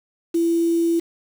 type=tone with quantisation; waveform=sine; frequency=335.2 Hz; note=E4; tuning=29 cents sharp; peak=-16 dBFS; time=0.34-1 s; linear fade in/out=10 ms; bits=6; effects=none